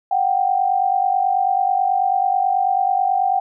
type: tone pair together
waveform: sine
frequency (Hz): 730.8 / 780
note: F#5 / G5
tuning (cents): -22 / -9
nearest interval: minor second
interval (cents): 113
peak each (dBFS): -19 / -17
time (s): 0.11-3.4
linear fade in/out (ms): 5
effects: none